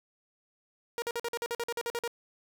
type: tone bursts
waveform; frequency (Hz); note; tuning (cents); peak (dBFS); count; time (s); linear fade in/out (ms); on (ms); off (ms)
sawtooth; 471.3; A#4; +19; -27; 13; 0.98-2.077; 0; 41; 47
effects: none